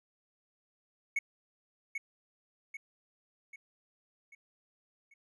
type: tone with echo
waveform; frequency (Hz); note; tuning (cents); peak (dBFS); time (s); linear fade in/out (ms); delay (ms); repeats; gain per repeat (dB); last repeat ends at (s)
triangle; 2208; C#7; -7; -26; 1.16-1.19; 5; 790; 5; -6; 5.14
effects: resampled to 32000 Hz